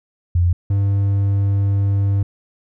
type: tone pair in turn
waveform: sine / triangle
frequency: 87.31 / 99.46 Hz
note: F2 / G2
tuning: 0 / +26 cents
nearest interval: major second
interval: 226 cents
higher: second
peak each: -12 dBFS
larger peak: neither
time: 0.35-0.53 / 0.7-2.23 s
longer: second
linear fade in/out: 5 ms
effects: none